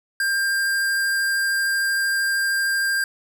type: tone with vibrato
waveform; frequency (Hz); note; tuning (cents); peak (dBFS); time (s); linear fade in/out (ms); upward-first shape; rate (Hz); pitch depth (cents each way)
square; 1595; G6; +30; -20; 0.2-3.04; 2; sine; 13; 8
effects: none